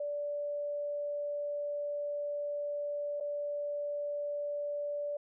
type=tone with dropouts; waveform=sine; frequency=582 Hz; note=D5; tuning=16 cents flat; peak=-33 dBFS; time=0-5.17 s; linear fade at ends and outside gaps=5 ms; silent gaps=3.201-3.207 s; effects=none